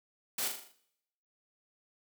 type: noise with echo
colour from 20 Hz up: white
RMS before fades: -34 dBFS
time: 0.38-0.48 s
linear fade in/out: 5 ms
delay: 40 ms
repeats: 6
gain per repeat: -5 dB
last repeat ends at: 0.72 s
effects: noise-tail reverb RT60 0.8 s tail -19 dB re dry + high-pass 200 Hz 12 dB/octave